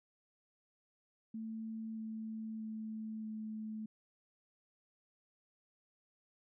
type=tone with pitch steps; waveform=sine; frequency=222.1 / 220.4 / 218.8 / 217.2 Hz; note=A3 / A3 / A3 / A3; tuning=+16 / +3 / -9 / -22 cents; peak=-40 dBFS; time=1.34-3.86 s; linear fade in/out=5 ms; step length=630 ms; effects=none